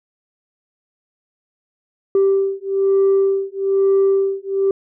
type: beating tone pair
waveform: sine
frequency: 390 / 391.1 Hz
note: G4 / G4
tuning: -9 / -4 cents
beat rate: 1.1 Hz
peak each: -15 dBFS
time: 2.15-4.71 s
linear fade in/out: 2 ms
effects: tanh soft clip ceiling -9 dBFS